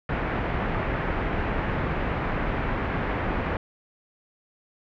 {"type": "low-pass noise", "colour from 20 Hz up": "pink", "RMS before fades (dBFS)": -27, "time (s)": [0.09, 3.57], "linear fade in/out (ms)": 2, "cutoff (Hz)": 2200, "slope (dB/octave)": 24, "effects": []}